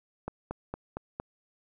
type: click train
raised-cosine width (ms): 1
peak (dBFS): -20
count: 5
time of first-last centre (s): 0.28-1.2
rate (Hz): 4.35
effects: none